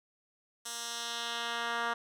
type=tone with band-pass filter sweep; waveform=10% pulse; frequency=234.3 Hz; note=A#3; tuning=9 cents sharp; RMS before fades=-36 dBFS; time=0.65-1.94 s; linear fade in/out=10 ms; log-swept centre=7700 to 1500 Hz; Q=1.1; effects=none